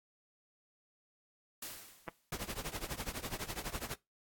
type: noise with exponential decay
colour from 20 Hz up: white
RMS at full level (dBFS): -41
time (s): 1.62-2.31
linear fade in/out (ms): 5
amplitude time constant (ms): 150
type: clicks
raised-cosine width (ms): 0.5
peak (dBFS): -25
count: 2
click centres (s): 2.08 / 2.086
type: noise with tremolo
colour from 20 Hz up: pink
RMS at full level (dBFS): -38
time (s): 2.32-3.94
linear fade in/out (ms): 2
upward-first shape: triangle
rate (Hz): 12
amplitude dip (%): 95
effects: noise-tail reverb RT60 0.2 s tail -21 dB re dry + AAC 64 kbps